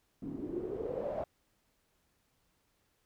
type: noise with low-pass filter sweep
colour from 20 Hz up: white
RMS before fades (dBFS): -38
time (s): 0.22-1.24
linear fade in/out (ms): 5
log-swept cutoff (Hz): 260 to 650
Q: 8.2
effects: pink hiss -75 dBFS RMS until 3.05 s